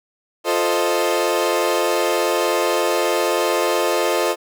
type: chord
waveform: 30% pulse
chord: F dominant seventh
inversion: none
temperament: equal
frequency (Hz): 349.2 / 440 / 523.3 / 622.3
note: F4 / A4 / C5 / Eb5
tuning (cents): 0 / 0 / 0 / 0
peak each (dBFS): -20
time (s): 0.44-4.36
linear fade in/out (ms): 50
effects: none